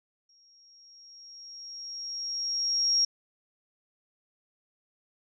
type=tone with exponential growth; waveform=sine; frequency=5588 Hz; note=F8; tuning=in tune; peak=-20 dBFS; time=0.29-3.05 s; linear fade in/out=5 ms; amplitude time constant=600 ms; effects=none